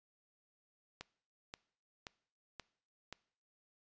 click train, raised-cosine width 0.2 ms, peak -27 dBFS, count 5, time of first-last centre 1.01-3.126 s, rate 1.89 Hz, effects noise-tail reverb RT60 0.6 s tail -22 dB re dry + resampled to 16000 Hz

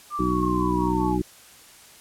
sine linear sweep, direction down, 1200 to 830.6 Hz, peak -26 dBFS, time 0.1-1.19 s, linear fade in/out 50 ms
harmonic tone, 61.74 Hz, B1, in tune, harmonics 1 / 2 / 3 / 4 / 5 / 6, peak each -30 / -33 / -27 / -34 / -25 / -28 dBFS, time 0.19-1.22 s, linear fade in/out 5 ms
sine tone with tremolo, 1108.7 Hz, C#6, in tune, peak -32 dBFS, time 0.39-1.15 s, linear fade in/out 5 ms, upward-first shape sine, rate 4.9 Hz, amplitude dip 100%
effects white hiss -49 dBFS RMS until 2 s + low-pass 12000 Hz 12 dB/octave

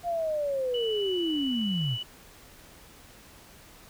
sine linear sweep, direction down, 706 to 109 Hz, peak -26 dBFS, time 0.03-1.98 s, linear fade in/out 50 ms
sine tone, 2960 Hz, F#7, in tune, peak -32 dBFS, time 0.74-2.03 s, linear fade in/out 5 ms
effects pink hiss -52 dBFS RMS until 3.89 s

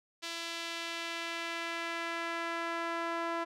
sawtooth tone with band-pass filter sweep, 335.3 Hz, E4, 30 cents sharp, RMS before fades -37 dBFS, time 0.22-3.45 s, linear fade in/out 20 ms, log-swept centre 4000 to 1100 Hz, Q 1.1, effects none

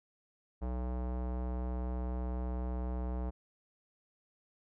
square tone with low-pass filter, 62 Hz, B1, 7 cents sharp, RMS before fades -36 dBFS, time 0.61-3.31 s, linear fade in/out 20 ms, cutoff 830 Hz, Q 1.3, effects none

